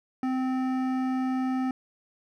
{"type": "tone with hard clipping", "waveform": "sine", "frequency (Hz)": 258.9, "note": "C4", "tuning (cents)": -18, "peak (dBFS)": -27, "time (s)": [0.23, 1.71], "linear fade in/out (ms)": 2, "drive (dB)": 13, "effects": []}